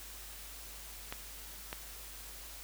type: clicks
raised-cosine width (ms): 0.3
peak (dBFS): -22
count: 2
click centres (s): 1.125 / 1.729
effects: added 50 Hz sine -52 dBFS peak until 2.63 s + white hiss -49 dBFS RMS until 2.63 s